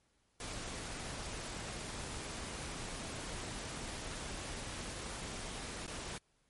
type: noise with dropouts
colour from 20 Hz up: pink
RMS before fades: -43 dBFS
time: 0.4-6.18 s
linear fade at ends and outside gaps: 2 ms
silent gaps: 5.865-5.877 s
effects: pink hiss -75 dBFS RMS until 6.49 s + MP3 48 kbps